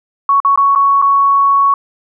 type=tone with dropouts; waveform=sine; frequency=1113 Hz; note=C#6; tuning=7 cents sharp; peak=-7 dBFS; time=0.29-1.74 s; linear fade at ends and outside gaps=2 ms; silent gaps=0.402-0.448 / 0.559-0.575 / 0.751-0.758 / 1.017-1.023 s; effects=none